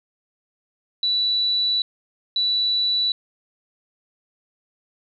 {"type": "tone bursts at uneven times", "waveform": "sine", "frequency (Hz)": 3951, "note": "B7", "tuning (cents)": 0, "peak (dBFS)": -18, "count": 2, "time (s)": [[1.03, 1.82], [2.36, 3.12]], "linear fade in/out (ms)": 2, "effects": []}